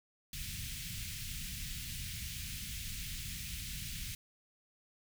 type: band-stop noise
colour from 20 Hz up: pink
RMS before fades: -42 dBFS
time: 0.33-4.15 s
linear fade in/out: 2 ms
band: 170 to 2200 Hz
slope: 24 dB/octave
effects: none